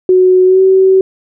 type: tone with pitch glide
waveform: sine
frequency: 369.2 to 380 Hz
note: F#4 to F#4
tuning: -4 to +46 cents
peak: -4 dBFS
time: 0.09-1.01 s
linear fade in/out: 2 ms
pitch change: +50 cents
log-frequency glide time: 0.45-0.61 s
effects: none